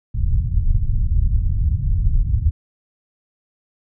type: low-pass noise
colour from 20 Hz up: pink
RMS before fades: -17 dBFS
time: 0.14-2.51 s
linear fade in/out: 5 ms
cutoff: 110 Hz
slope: 24 dB/octave
effects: none